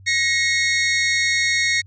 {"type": "tone pair together", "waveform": "sawtooth", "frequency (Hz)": [1886.2, 2180], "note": ["A#6", "C#7"], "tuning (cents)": [20, -29], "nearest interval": "minor third", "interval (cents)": 251, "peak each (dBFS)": -16, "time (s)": [0.06, 1.82], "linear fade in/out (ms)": 20, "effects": ["added 96 Hz sine -42 dBFS peak until 1.86 s", "resampled to 16000 Hz"]}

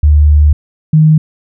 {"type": "tone pair in turn", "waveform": "sine", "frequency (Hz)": [74.5, 155.69], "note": ["D2", "D#3"], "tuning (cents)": [25, 1], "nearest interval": "octave + minor second", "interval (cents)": 1276, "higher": "second", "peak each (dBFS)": -3, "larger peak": "neither", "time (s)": [[0.03, 0.53], [0.93, 1.18]], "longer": "first", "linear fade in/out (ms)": 5, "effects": []}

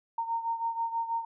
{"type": "beating tone pair", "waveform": "sine", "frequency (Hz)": [918, 924.2], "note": ["A#5", "A#5"], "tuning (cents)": [-27, -15], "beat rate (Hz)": 6.2, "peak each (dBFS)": [-30, -35], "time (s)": [0.18, 1.25], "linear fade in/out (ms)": 5, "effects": []}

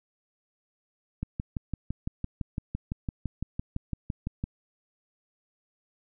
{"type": "click train", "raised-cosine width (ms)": 5, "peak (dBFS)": -18, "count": 20, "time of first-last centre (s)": [1.23, 4.439], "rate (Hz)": 5.92, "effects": []}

